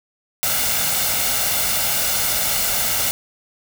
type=noise with comb filter; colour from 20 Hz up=white; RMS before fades=-20 dBFS; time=0.43-3.11 s; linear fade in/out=0 ms; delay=1.4 ms; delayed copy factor=+0.55; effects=none